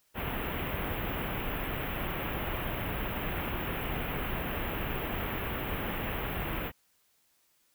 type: band-stop noise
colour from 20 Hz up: pink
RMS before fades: -34 dBFS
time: 0.14-6.72 s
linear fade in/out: 50 ms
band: 3100 to 13000 Hz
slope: 48 dB/octave
effects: white hiss -70 dBFS RMS until 7.74 s